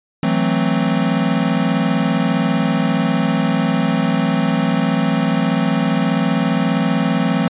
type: chord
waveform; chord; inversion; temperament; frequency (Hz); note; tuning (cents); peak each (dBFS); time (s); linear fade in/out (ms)
square; F# half-diminished seventh; third; equal; 164.81 / 185 / 220 / 261.6; E3 / F#3 / A3 / C4; 0 / 0 / 0 / 0; -21; 0.23-7.48; 2
effects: resampled to 8000 Hz